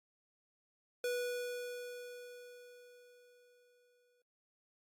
square tone with exponential decay, 489.7 Hz, B4, 15 cents flat, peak -34 dBFS, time 1.04-4.22 s, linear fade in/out 2 ms, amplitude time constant 690 ms, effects AAC 64 kbps

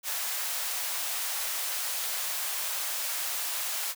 white high-pass noise, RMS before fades -32 dBFS, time 0.03-3.95 s, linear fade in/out 50 ms, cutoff 580 Hz, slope 24 dB/octave, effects none

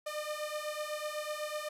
sawtooth beating tone pair, 600 / 608 Hz, D5 / D#5, +37 / -40 cents, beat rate 8 Hz, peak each -35 / -35 dBFS, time 0.06-1.69 s, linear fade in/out 10 ms, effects resampled to 32000 Hz + 10-bit

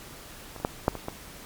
clicks, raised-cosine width 1 ms, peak -25 / -30 / -10 / -6 / -20 / -17 dBFS, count 6, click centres 0.563 / 0.601 / 0.649 / 0.881 / 0.953 / 1.084 s, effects pink hiss -45 dBFS RMS until 1.45 s + MP3 96 kbps

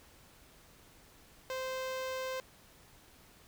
sawtooth tone with notch filter, 520 Hz, C5, 11 cents flat, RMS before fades -38 dBFS, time 1.5-2.4 s, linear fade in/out 0 ms, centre 9700 Hz, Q 1.5, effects pink hiss -60 dBFS RMS until 3.47 s

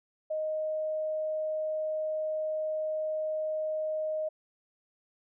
sine tone, 622.3 Hz, D#5, in tune, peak -29 dBFS, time 0.3-4.29 s, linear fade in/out 10 ms, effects none

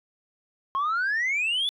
sine exponential sweep, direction up, 1060 to 3520 Hz, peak -21 dBFS, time 0.75-1.69 s, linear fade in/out 0 ms, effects tanh soft clip ceiling -21 dBFS

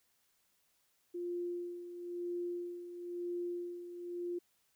sine tone with tremolo, 350.3 Hz, F4, 5 cents sharp, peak -35 dBFS, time 1.14-4.39 s, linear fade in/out 10 ms, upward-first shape sine, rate 1 Hz, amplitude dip 65%, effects white hiss -75 dBFS RMS until 4.75 s

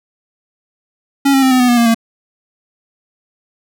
square tone with pitch steps, 277.2 / 269.6 / 262.2 / 255.1 / 248.1 / 241.3 / 234.7 / 228.3 Hz, C#4 / C#4 / C4 / C4 / B3 / B3 / A#3 / A#3, 0 / -48 / +4 / -44 / +8 / -40 / +12 / -36 cents, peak -9 dBFS, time 1.25-1.946 s, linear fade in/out 10 ms, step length 87 ms, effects none

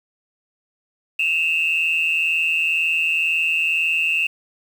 sine tone pair together, 2589 / 2751 Hz, E7 / F7, -32 / -27 cents, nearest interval minor second, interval 105 cents, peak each -19 dBFS, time 1.19-4.27 s, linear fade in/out 5 ms, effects tanh soft clip ceiling -11 dBFS + 7-bit

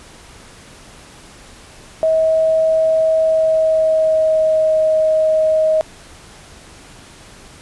sine tone with pitch glide, 640 to 629.4 Hz, D#5 to D#5, +49 to +20 cents, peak -11 dBFS, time 2.03-5.81 s, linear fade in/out 0 ms, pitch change -29 cents, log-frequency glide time 3.21-4.74 s, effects pink hiss -41 dBFS RMS until 7.61 s + resampled to 24000 Hz

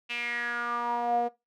sawtooth tone with band-pass filter sweep, 238.9 Hz, A#3, 43 cents sharp, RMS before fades -30 dBFS, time 0.09-1.29 s, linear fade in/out 20 ms, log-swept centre 2700 to 600 Hz, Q 6.9, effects noise-tail reverb RT60 0.2 s tail -19 dB re dry

